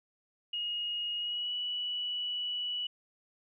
sine tone with pitch glide, 2874 to 2948 Hz, F7 to F#7, +49 to -7 cents, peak -32 dBFS, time 0.53-2.87 s, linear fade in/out 5 ms, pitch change +44 cents, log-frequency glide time 1.17-1.53 s, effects none

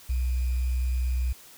sine tone with sample-and-hold, 62.5 Hz, B1, 21 cents sharp, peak -23 dBFS, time 0.09-1.33 s, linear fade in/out 10 ms, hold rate 2450 Hz, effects white hiss -50 dBFS RMS until 1.57 s

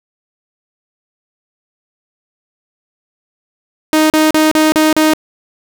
sawtooth tone bursts, 311.1 Hz, D#4, in tune, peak -4 dBFS, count 6, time 3.93-5.135 s, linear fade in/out 0 ms, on 170 ms, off 37 ms, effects none

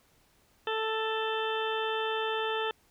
harmonic tone, 441 Hz, A4, 4 cents sharp, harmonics 1 / 2 / 3 / 4 / 6 / 7 / 8, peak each -32 / -35 / -37 / -38 / -40 / -40 / -41 dBFS, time 0.67-2.71 s, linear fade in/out 2 ms, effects pink hiss -66 dBFS RMS until 2.9 s

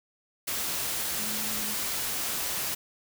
sine tone in noise, 213.1 Hz, G#3, 45 cents sharp, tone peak -41 dBFS, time 1.18-1.75 s, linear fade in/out 10 ms, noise white, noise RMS -31 dBFS, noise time 0.47-2.75 s, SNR -13 dB, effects none

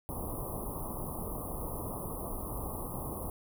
pink band-stop noise, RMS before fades -38 dBFS, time 0.09-3.3 s, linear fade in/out 0 ms, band 1200 to 9600 Hz, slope 96 dB/octave, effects none

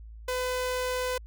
sawtooth tone, 504 Hz, B4, 35 cents sharp, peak -24 dBFS, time 0.28-1.18 s, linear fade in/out 5 ms, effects added 55 Hz sine -42 dBFS peak until 1.26 s

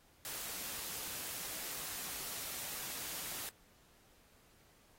white noise, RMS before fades -43 dBFS, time 0.25-3.49 s, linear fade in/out 0 ms, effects pink hiss -67 dBFS RMS until 4.98 s + AAC 48 kbps

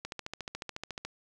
click train, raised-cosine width 0.2 ms, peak -20 dBFS, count 15, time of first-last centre 0.05-1.05 s, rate 14 Hz, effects none

